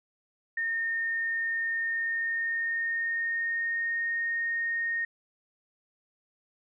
sine tone with pitch glide, 1830 to 1850.2 Hz, A#6 to A#6, -32 to -13 cents, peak -27 dBFS, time 0.57-5.05 s, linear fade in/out 5 ms, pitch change +19 cents, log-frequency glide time 1.77-4.06 s, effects none

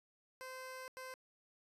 15% pulse tone bursts at uneven times, 517 Hz, C5, 21 cents flat, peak -40 dBFS, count 2, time 0.41-0.88 / 0.97-1.14 s, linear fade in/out 0 ms, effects resampled to 32000 Hz

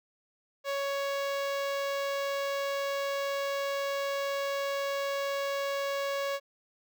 sawtooth tone with notch filter, 557 Hz, C#5, 8 cents sharp, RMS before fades -32 dBFS, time 0.64-6.4 s, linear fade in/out 50 ms, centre 10000 Hz, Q 0.89, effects none

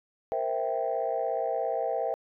sine chord, C dominant seventh, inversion third, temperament equal, 466.2 / 523.3 / 659.3 / 784 Hz, Bb4 / C5 / E5 / G5, 0 / 0 / 0 / 0 cents, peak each -33 / -32 / -30 / -32 dBFS, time 0.32-2.14 s, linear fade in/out 0 ms, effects tanh soft clip ceiling -18 dBFS

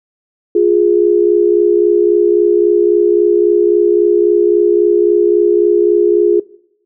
sine tone pair together, 351.6 / 415.3 Hz, F4 / G#4, +12 / 0 cents, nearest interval minor third, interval 288 cents, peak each -10 dBFS, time 0.55-6.4 s, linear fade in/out 5 ms, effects noise-tail reverb RT60 0.7 s tail -20 dB re dry

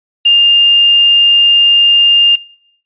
sine tone with quantisation, 2809 Hz, F7, 9 cents sharp, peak -4 dBFS, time 0.25-2.36 s, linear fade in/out 10 ms, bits 5, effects noise-tail reverb RT60 0.7 s tail -24 dB re dry + resampled to 8000 Hz

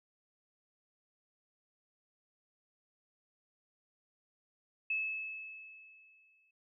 sine tone with exponential decay, 2600 Hz, E7, 24 cents flat, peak -30 dBFS, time 4.9-6.51 s, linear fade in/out 5 ms, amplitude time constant 350 ms, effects none

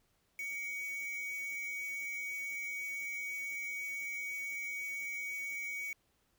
triangle tone with quantisation, 2249 Hz, C#7, 24 cents sharp, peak -36 dBFS, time 0.39-5.93 s, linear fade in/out 2 ms, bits 8, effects pink hiss -75 dBFS RMS until 6.38 s

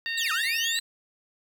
harmonic tone, 919 Hz, A#5, 25 cents flat, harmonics 2 / 3 / 4 / 5, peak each -30 / -34 / -36 / -38 dBFS, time 0.06-0.79 s, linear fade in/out 0 ms
30% pulse linear two-way sweep, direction down then up, 4100 to 1209 to 4100 Hz, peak -24 dBFS, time 0.17-0.8 s, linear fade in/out 10 ms, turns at 0.32 s
effects 9-bit

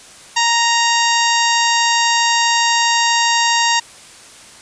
harmonic tone with a mistuned harmonic, 932.3 Hz, A#5, in tune, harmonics 1 / 2 / 3 / 4 / 5 / 6 / 7 / 8, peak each -16 / -19 / -21 / -22 / -23 / -24 / -24 / -25 dBFS, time 0.36-3.8 s, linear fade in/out 10 ms, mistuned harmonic 7, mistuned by +27 cents, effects white hiss -40 dBFS RMS until 4.61 s + resampled to 22050 Hz

